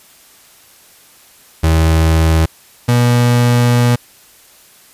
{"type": "tone pair in turn", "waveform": "35% pulse", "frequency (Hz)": [80.5, 121.03], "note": ["E2", "B2"], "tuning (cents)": [-41, -35], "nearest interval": "perfect fifth", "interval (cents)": 706, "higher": "second", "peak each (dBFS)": -7, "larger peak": "neither", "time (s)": [[1.63, 2.46], [2.88, 3.96]], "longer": "second", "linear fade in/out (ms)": 10, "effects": ["white hiss -45 dBFS RMS until 4.93 s", "resampled to 32000 Hz"]}